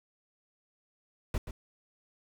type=noise with echo; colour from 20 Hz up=brown; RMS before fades=-30 dBFS; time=1.34-1.38 s; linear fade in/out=2 ms; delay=130 ms; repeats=1; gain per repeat=-10 dB; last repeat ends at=1.51 s; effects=none